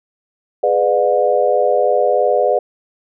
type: chord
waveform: sine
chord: G# diminished seventh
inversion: none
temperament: just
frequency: 415.3 / 498.4 / 598 / 717.6 Hz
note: G#4 / B4 / D5 / F5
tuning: 0 / +16 / +31 / +47 cents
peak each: -19 / -16 / -16 / -18 dBFS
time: 0.63-2.59 s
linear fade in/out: 5 ms
effects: none